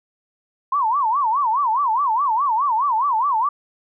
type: tone with vibrato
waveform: sine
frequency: 1005 Hz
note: B5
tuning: 30 cents sharp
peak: -16 dBFS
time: 0.72-3.49 s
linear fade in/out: 5 ms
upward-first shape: sine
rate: 4.8 Hz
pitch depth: 260 cents each way
effects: none